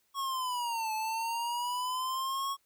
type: linear two-way sweep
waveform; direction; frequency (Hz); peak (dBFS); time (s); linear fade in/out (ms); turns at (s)
square; down then up; 1108.7 to 866 to 1108.7; -32; 0.14-2.57; 50; 0.93
effects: white hiss -73 dBFS RMS until 2.65 s